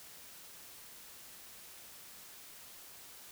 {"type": "silence", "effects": ["white hiss -53 dBFS RMS until 3.31 s"]}